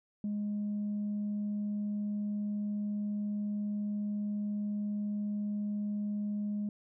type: tone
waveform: sine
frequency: 207.2 Hz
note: G#3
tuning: 4 cents flat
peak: -30 dBFS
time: 0.24-6.69 s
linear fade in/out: 2 ms
effects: tanh soft clip ceiling -29 dBFS